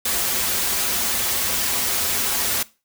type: noise with comb filter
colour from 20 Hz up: white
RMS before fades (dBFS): -22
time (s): 0.05-2.63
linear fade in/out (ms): 5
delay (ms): 6.6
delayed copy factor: -0.65
effects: noise-tail reverb RT60 0.3 s tail -20 dB re dry